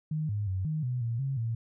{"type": "tone with pitch steps", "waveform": "sine", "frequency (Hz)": [154.9, 103.7, 94.2, 155.5, 124.8, 116.2, 135.8, 114.6], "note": ["D#3", "G#2", "F#2", "D#3", "B2", "A#2", "C#3", "A#2"], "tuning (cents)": [-7, -2, 32, -1, 19, -5, -35, -29], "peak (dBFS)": -28, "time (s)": [0.11, 1.55], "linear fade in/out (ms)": 5, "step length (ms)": 180, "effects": []}